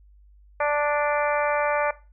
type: harmonic tone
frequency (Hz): 293.7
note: D4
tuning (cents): 0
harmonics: 2 / 3 / 4 / 5 / 6 / 7 / 8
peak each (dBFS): -23 / -27 / -29 / -31 / -33 / -34 / -35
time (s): 0.6-1.91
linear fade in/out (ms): 5
effects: noise-tail reverb RT60 0.3 s tail -17 dB re dry + added 50 Hz sine -50 dBFS peak until 2.12 s